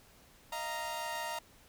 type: chord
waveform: sawtooth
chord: Eb suspended second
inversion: none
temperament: equal with one note detuned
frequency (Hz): 622.3 / 688.4 / 932.3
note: Eb5 / F5 / Bb5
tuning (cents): 0 / -25 / 0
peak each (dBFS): -40 / -40 / -34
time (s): 0.52-1.39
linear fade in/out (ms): 5
effects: pink hiss -61 dBFS RMS until 1.68 s